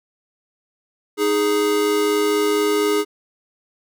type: tone pair together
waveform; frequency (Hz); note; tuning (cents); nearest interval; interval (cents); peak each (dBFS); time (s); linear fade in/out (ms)
square; 311.1 / 415.3; D#4 / G#4; 0 / 0; perfect fourth; 500; -23 / -18; 1.17-3.05; 50
effects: none